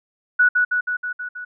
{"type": "tone with echo", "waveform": "sine", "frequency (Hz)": 1472, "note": "F#6", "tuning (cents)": -9, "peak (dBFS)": -11, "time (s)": [0.39, 0.49], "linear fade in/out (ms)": 10, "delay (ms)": 160, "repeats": 6, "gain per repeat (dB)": -3, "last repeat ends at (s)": 1.45, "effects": []}